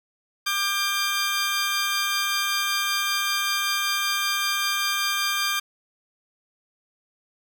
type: tone pair together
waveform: 15% pulse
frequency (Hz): 1192.7 / 1592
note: D6 / G6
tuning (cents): +26 / +26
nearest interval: perfect fourth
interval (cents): 500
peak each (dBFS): -19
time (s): 0.46-5.6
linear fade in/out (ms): 10
effects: none